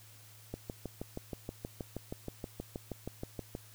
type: click train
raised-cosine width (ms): 2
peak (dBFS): -25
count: 20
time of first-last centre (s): 0.54-3.551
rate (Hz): 6.31
effects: added 108 Hz sine -57 dBFS peak until 3.74 s + white hiss -58 dBFS RMS until 3.74 s